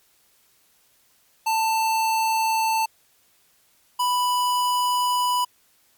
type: tone pair in turn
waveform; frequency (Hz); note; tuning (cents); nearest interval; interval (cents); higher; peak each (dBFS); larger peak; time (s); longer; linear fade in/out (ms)
square; 889 / 988.9; A5 / B5; +18 / +2; major second; 184; second; -20; neither; 1.46-2.86 / 3.99-5.45; second; 10
effects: white hiss -61 dBFS RMS until 5.97 s + MP3 96 kbps

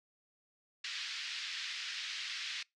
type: band-pass noise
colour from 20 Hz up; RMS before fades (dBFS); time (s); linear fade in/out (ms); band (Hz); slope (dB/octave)
white; -41; 0.84-2.63; 5; 1700 to 4800; 24
effects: noise-tail reverb RT60 0.2 s tail -25 dB re dry + low-pass 8000 Hz 12 dB/octave

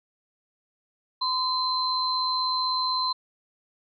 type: tone pair together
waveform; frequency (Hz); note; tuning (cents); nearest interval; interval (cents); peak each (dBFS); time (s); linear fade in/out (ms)
sine; 1023 / 4092; C6 / C8; -39 / -39; 2 octaves; 2400; -26; 1.21-3.13; 10
effects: none

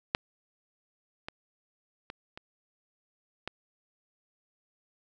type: clicks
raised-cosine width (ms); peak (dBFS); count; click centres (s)
0.3; -8 / -21 / -23 / -26 / -18; 5; 0.149 / 1.285 / 2.101 / 2.375 / 3.476
effects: none

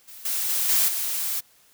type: noise with level steps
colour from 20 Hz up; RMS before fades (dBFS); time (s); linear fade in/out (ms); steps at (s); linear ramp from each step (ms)
blue; -43 / -26 / -24 / -20 / -27; 0.07-1.41; 20; 0.25 / 0.49 / 0.69 / 0.88; 5
effects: white hiss -58 dBFS RMS until 1.73 s

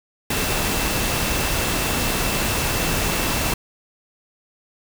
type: tone in noise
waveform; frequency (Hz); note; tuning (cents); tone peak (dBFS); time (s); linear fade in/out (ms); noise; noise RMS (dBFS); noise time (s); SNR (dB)
sine; 2672; E7; +23; -32; 0.3-3.54; 5; pink; -22; 0.3-3.54; -13
effects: none

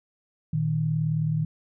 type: tone pair together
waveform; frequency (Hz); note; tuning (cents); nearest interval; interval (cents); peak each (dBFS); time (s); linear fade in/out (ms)
sine; 116.55 / 155.56; A#2 / D#3; 0 / 0; perfect fourth; 500; -29 / -23; 0.53-1.45; 5
effects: none

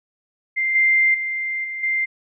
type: tone with level steps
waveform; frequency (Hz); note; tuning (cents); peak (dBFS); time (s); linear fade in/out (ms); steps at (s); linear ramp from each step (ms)
sine; 2093; C7; 0; -18 / -13 / -22 / -26 / -18; 0.56-2.06; 20; 0.75 / 1.14 / 1.64 / 1.83; 5
effects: none

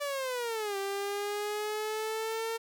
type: linear two-way sweep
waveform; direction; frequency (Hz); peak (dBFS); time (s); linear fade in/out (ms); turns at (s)
sawtooth; down then up; 584 to 392 to 455.5; -28; 0-2.58; 20; 0.77
effects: none

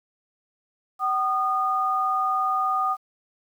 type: tone pair together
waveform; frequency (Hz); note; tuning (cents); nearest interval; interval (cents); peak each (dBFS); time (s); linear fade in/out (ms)
sine; 761 / 1224.2; F#5 / D#6; +48 / -28; minor sixth; 824; -26 / -22; 0.99-2.97; 50
effects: 9-bit

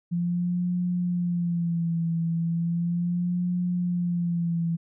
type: tone with vibrato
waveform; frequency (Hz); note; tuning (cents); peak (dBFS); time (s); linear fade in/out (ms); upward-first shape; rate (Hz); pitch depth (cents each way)
sine; 172; F3; -26; -23; 0.11-4.77; 20; sine; 0.36; 61
effects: none

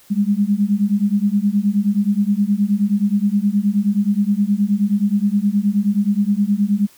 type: beating tone pair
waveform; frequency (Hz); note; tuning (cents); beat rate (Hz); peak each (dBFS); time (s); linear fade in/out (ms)
sine; 198.9 / 208.4; G3 / G#3; +25 / +6; 9.5; -17 / -17; 0.1-6.87; 20
effects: white hiss -50 dBFS RMS until 6.97 s

